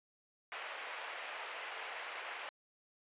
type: band-pass noise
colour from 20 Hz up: white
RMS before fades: -45 dBFS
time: 0.52-2.49 s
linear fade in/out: 0 ms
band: 510 to 2700 Hz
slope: 24 dB/octave
effects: resampled to 8000 Hz